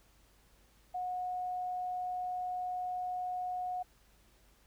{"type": "tone", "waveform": "sine", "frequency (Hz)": 728, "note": "F#5", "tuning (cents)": -28, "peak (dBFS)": -34, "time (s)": [0.94, 3.83], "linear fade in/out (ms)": 10, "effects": ["added 50 Hz sine -66 dBFS peak until 4.66 s", "pink hiss -67 dBFS RMS until 4.66 s"]}